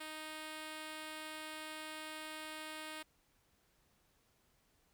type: tone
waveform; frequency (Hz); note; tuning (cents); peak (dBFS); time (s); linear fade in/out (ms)
5% pulse; 311.1; D#4; 0; -33; 0-3.03; 10
effects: pink hiss -74 dBFS RMS until 4.93 s